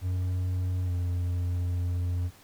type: tone with pitch glide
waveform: triangle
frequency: 91.2 to 88.55 Hz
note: F#2 to F2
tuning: -24 to +24 cents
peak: -24 dBFS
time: 0.01-2.31 s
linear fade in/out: 50 ms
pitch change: -52 cents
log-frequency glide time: 0.85-0.91 s
effects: pink hiss -55 dBFS RMS until 2.43 s

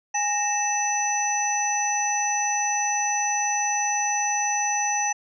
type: tone cluster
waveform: sine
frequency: 829 / 1857 / 2634 / 5980 Hz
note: G#5 / A#6 / E7 / F#8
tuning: -3 / -7 / -2 / +17 cents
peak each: -25 / -31 / -32 / -25 dBFS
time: 0.14-5.13 s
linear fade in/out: 10 ms
effects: none

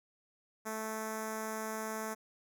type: tone with notch filter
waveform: 5% pulse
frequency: 219.1 Hz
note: A3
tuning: 7 cents flat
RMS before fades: -39 dBFS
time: 0.65-2.15 s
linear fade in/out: 20 ms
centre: 2900 Hz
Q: 0.58
effects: none

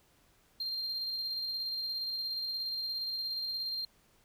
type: tone with tremolo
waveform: sine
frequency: 4186 Hz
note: C8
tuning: in tune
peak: -30 dBFS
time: 0.6-3.85 s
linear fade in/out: 5 ms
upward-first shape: square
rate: 17 Hz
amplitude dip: 30%
effects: tanh soft clip ceiling -32 dBFS + pink hiss -67 dBFS RMS until 4.24 s

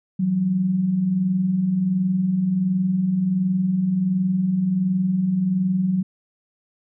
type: tone pair together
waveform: sine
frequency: 165.32 / 186.7 Hz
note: E3 / F#3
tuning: +5 / +16 cents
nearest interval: major second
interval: 211 cents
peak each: -28 / -18 dBFS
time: 0.19-6.03 s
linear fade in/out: 10 ms
effects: none

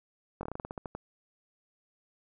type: slowing click train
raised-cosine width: 1 ms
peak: -23 dBFS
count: 12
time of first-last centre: 0.41-0.95 s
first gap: 21 ms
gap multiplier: 1.16
effects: none

